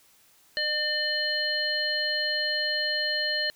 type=harmonic tone; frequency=600 Hz; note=D5; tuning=37 cents sharp; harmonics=1 / 3 / 5 / 7; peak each=-34 / -29 / -33 / -28 dBFS; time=0.57-3.5 s; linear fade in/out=0 ms; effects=white hiss -60 dBFS RMS until 3.55 s